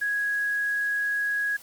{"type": "tone with tanh clipping", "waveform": "triangle", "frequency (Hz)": 1661.2, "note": "G#6", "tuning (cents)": 0, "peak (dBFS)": -23, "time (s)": [0.01, 1.57], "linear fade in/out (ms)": 10, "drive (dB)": 3, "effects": ["white hiss -49 dBFS RMS until 1.62 s", "MP3 96 kbps"]}